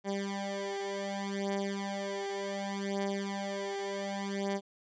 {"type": "beating tone pair", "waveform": "15% pulse", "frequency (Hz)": [197.7, 198.37], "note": ["G3", "G3"], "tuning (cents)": [15, 21], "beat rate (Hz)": 0.67, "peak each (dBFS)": [-30, -30], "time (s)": [0.04, 4.61], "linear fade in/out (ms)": 50, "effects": ["resampled to 16000 Hz"]}